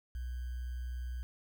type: tone with sample-and-hold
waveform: sine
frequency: 61.74 Hz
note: B1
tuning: in tune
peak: -36 dBFS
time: 0.15-1.23 s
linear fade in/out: 0 ms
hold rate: 1575 Hz
effects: none